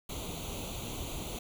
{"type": "noise with comb filter", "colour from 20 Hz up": "pink", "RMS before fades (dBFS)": -39, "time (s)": [0.09, 1.39], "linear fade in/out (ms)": 5, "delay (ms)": 0.29, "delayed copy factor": 0.85, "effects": []}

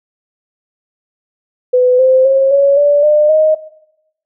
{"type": "tone with pitch steps", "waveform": "sine", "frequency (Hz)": [501, 519.6, 538.8, 558.8, 579.5, 601, 623.2], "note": ["B4", "C5", "C#5", "C#5", "D5", "D5", "D#5"], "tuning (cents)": [25, -12, -49, 14, -23, 40, 3], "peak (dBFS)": -6, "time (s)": [1.73, 3.55], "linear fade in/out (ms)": 10, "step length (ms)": 260, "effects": ["noise-tail reverb RT60 0.8 s tail -17 dB re dry"]}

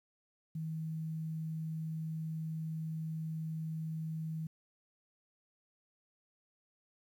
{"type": "tone", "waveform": "sine", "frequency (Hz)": 159.5, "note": "D#3", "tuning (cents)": 43, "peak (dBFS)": -36, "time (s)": [0.55, 4.47], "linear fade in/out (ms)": 5, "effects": ["11-bit"]}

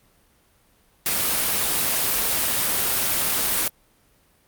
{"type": "noise", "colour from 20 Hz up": "white", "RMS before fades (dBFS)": -22, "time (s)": [1.06, 3.68], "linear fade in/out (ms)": 2, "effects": ["pink hiss -60 dBFS RMS until 4.47 s", "Opus 32 kbps"]}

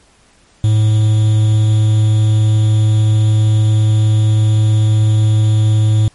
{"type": "tone with quantisation", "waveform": "triangle", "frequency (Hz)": 108, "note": "A2", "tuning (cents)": -32, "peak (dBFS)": -6, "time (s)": [0.64, 6.08], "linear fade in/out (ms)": 0, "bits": 5, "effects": ["pink hiss -50 dBFS RMS until 6.14 s", "MP3 48 kbps"]}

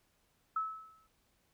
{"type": "tone with exponential decay", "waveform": "sine", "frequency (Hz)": 1300, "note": "E6", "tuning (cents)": -24, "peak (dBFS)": -29, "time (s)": [0.56, 1.07], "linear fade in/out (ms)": 5, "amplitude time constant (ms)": 110, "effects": ["pink hiss -74 dBFS RMS until 1.53 s"]}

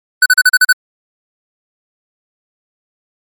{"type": "tone bursts", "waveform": "square", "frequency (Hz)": 1498, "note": "F#6", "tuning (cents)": 21, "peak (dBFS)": -5, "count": 7, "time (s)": [0.22, 0.727], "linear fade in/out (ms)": 5, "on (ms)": 39, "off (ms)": 39, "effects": ["MP3 64 kbps"]}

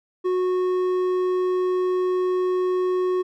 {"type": "tone with hard clipping", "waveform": "sine", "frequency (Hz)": 366.5, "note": "F#4", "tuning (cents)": -16, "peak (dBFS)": -21, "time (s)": [0.24, 3.23], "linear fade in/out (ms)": 20, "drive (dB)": 6, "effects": []}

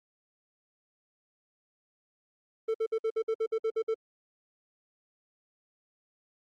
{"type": "tone bursts", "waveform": "triangle", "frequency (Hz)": 445.3, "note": "A4", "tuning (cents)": 21, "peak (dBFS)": -24, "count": 11, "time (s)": [2.68, 3.944], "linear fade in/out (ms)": 10, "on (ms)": 64, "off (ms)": 56, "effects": ["Opus 24 kbps"]}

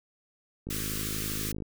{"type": "click train", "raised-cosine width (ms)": 3, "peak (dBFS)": -24, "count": 51, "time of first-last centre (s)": [0.67, 1.622], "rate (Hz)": 52.5}
{"type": "band-stop noise", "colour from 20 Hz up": "white", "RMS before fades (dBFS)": -35, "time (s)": [0.7, 1.52], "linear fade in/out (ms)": 5, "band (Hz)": [460, 1100], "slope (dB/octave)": 96}
{"effects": []}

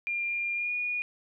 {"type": "tone with pitch glide", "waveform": "sine", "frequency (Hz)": [2399, 2447], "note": ["D7", "D#7"], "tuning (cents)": [36, -29], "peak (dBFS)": -28, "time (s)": [0.07, 1.02], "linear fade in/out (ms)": 0, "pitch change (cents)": 35, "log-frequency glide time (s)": [0.54, 0.73], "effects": []}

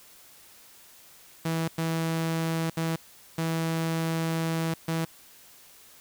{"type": "tone bursts at uneven times", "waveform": "sawtooth", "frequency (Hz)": 163.3, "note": "E3", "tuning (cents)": -16, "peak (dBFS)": -22, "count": 5, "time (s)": [[1.45, 1.68], [1.78, 2.7], [2.77, 2.96], [3.38, 4.74], [4.88, 5.05]], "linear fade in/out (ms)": 5, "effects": ["white hiss -53 dBFS RMS until 6 s"]}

